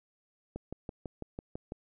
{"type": "click train", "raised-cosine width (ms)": 2, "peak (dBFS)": -25, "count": 8, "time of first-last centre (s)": [0.56, 1.721], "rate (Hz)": 6.03, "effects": []}